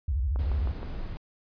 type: tone with vibrato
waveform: sine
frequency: 66 Hz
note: C2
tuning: 16 cents sharp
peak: -24 dBFS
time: 0.08-0.72 s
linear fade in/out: 5 ms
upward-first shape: square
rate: 13 Hz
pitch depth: 250 cents each way
type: click train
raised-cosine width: 1 ms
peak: -25 dBFS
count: 4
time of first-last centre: 0.36-0.83 s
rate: 6.38 Hz
type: noise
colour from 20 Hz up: brown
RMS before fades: -36 dBFS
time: 0.39-1.17 s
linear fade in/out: 0 ms
effects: resampled to 11025 Hz

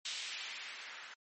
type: noise with low-pass filter sweep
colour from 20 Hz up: violet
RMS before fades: -45 dBFS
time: 0.05-1.14 s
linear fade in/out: 5 ms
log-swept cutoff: 3600 to 1500 Hz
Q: 1.4
effects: MP3 32 kbps

